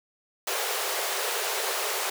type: high-pass noise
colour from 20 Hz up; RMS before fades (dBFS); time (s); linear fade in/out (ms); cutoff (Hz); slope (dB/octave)
pink; -29; 0.47-2.1; 5; 380; 96
effects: none